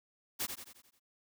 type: noise with echo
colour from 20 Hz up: white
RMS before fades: -35 dBFS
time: 0.39-0.47 s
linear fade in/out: 20 ms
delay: 88 ms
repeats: 6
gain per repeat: -6 dB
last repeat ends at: 0.998 s
effects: none

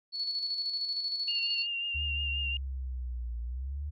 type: tone with tremolo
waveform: sine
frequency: 4411 Hz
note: C#8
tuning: 9 cents flat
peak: -29 dBFS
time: 0.12-1.67 s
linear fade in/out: 50 ms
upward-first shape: square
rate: 13 Hz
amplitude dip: 40%
type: tone with vibrato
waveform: sine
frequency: 2794 Hz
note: F7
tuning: in tune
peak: -31 dBFS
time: 1.28-2.57 s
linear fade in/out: 2 ms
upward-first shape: triangle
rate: 5.6 Hz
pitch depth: 30 cents each way
type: linear two-way sweep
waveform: sine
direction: down then up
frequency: 75.1 to 57.7 to 75.1 Hz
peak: -33 dBFS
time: 1.94-3.91 s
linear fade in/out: 20 ms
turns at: 3.4 s
effects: none

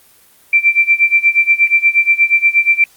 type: tone with tremolo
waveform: sine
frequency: 2349 Hz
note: D7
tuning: in tune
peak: -5 dBFS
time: 0.53-2.84 s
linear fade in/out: 2 ms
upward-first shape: sine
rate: 8.4 Hz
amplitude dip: 90%
effects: white hiss -48 dBFS RMS until 2.96 s + Opus 24 kbps

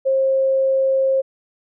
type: tone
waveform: sine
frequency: 534 Hz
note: C5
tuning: 35 cents sharp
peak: -14 dBFS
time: 0.05-1.22 s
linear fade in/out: 20 ms
effects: none

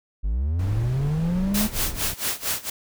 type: linear sweep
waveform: triangle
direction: up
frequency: 45.27 to 218.2 Hz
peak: -19 dBFS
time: 0.23-1.68 s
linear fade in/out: 20 ms
type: noise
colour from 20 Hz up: brown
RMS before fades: -31 dBFS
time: 0.59-2.14 s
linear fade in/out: 5 ms
type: noise with tremolo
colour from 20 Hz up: white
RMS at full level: -24 dBFS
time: 1.54-2.7 s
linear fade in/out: 5 ms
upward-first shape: sine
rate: 4.4 Hz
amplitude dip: 90%
effects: none

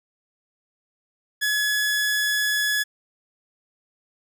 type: tone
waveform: sawtooth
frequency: 1697 Hz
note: G#6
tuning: 37 cents sharp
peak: -17 dBFS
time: 1.41-2.84 s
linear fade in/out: 20 ms
effects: none

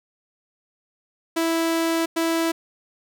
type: tone bursts at uneven times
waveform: sawtooth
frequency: 329.4 Hz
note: E4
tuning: 1 cent flat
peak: -16 dBFS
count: 2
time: 1.36-2.06 / 2.16-2.52 s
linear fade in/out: 10 ms
effects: none

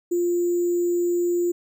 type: tone with sample-and-hold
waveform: sine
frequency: 349.2 Hz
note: F4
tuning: in tune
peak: -19 dBFS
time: 0.11-1.52 s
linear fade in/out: 10 ms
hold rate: 7350 Hz
effects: none

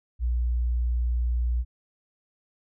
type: tone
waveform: sine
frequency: 60 Hz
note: B1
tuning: 49 cents flat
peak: -22 dBFS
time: 0.19-1.65 s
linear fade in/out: 50 ms
effects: none

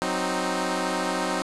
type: chord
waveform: 10% pulse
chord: C diminished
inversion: second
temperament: equal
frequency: 185 / 261.6 / 311.1 Hz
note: Gb3 / C4 / Eb4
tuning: 0 / 0 / 0 cents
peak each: -21 dBFS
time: 0.02-1.42 s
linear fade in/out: 0 ms
effects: resampled to 24000 Hz + 7-bit

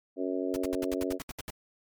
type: harmonic tone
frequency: 92.5 Hz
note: F#2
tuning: in tune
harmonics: 3 / 4 / 5 / 6 / 7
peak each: -32 / -34 / -36 / -38 / -39 dBFS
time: 0.16-1.19 s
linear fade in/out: 50 ms
type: noise bursts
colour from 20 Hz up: pink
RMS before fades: -38 dBFS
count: 11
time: 0.54-1.502 s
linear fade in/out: 0 ms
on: 22 ms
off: 72 ms
effects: MP3 96 kbps

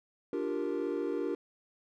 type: chord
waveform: triangle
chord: G minor seventh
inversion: second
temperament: equal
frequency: 293.7 / 349.2 / 392 / 466.2 Hz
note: D4 / F4 / G4 / Bb4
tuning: 0 / 0 / 0 / 0 cents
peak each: -34 dBFS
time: 0.33-1.35 s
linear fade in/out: 2 ms
effects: tanh soft clip ceiling -21 dBFS

